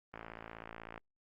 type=click train; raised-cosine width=0.5 ms; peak=-30 dBFS; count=48; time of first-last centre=0.14-0.978 s; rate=56.1 Hz; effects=Opus 24 kbps